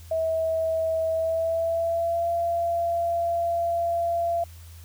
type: tone with pitch glide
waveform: sine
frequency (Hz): 647 to 681.5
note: E5 to F5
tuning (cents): -32 to -43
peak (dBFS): -22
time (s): 0.11-4.44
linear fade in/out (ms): 5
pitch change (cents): +89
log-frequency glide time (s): 1.12-2.3
effects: added 83 Hz sine -42 dBFS peak until 4.84 s + white hiss -53 dBFS RMS until 4.84 s